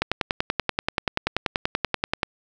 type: click train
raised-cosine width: 0.3 ms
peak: -5 dBFS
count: 24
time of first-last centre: 0.02-2.232 s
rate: 10.4 Hz
effects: none